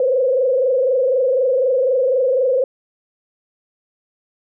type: tone with frequency modulation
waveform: sine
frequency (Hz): 517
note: C5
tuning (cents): -21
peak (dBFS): -13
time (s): 0-2.64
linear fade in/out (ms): 2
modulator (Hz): 24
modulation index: 1.3
effects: none